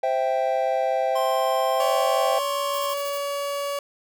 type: chord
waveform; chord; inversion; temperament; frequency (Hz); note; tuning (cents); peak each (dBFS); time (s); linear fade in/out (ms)
triangle; C major; none; equal; 523.3 / 659.3 / 784; C5 / E5 / G5; 0 / 0 / 0; -23; 0.03-2.39; 5
type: tone with pitch glide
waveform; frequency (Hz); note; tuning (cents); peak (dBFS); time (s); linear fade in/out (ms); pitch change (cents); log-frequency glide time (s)
square; 1054 to 1068.1; C6 to C6; +12 to +35; -28; 1.15-2.94; 10; +23; 1.57-2.52
type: tone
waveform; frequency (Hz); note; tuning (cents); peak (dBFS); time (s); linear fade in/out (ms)
30% pulse; 567; C#5; +39; -23; 1.8-3.79; 2
type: noise bursts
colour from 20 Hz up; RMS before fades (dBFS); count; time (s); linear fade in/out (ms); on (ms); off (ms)
violet; -38; 6; 2.73-3.183; 10; 58; 21
effects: none